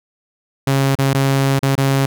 sawtooth tone with dropouts, 136.4 Hz, C#3, 28 cents flat, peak -9 dBFS, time 0.67-2.06 s, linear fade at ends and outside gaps 5 ms, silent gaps 0.953-0.987 / 1.135-1.146 / 1.592-1.628 / 1.754-1.778 s, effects none

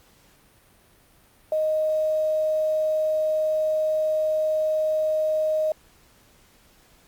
sine tone with quantisation, 622.3 Hz, D#5, in tune, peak -20 dBFS, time 1.52-5.72 s, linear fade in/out 2 ms, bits 8, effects pink hiss -57 dBFS RMS until 7.07 s + Opus 48 kbps

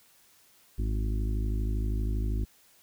harmonic tone, 52.6 Hz, G#1, 23 cents sharp, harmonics 1 / 2 / 4 / 5 / 6 / 7, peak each -27 / -34 / -41 / -42 / -44 / -46 dBFS, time 0.78-2.45 s, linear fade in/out 10 ms, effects white hiss -61 dBFS RMS until 2.82 s

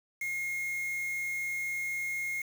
triangle tone with quantisation, 2148 Hz, C7, 45 cents sharp, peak -30 dBFS, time 0.21-2.42 s, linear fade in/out 5 ms, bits 7, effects none

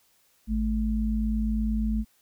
sine tone pair together, 54.21 / 217 Hz, A1 / A3, -25 / -24 cents, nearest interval 2 octaves, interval 2401 cents, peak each -26 dBFS, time 0.47-2.05 s, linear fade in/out 50 ms, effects white hiss -65 dBFS RMS until 2.21 s

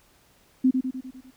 sine tone with echo, 258.4 Hz, C4, 21 cents flat, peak -15 dBFS, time 0.64-0.71 s, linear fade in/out 10 ms, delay 100 ms, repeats 6, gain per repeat -5 dB, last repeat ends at 1.31 s, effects pink hiss -60 dBFS RMS until 1.36 s

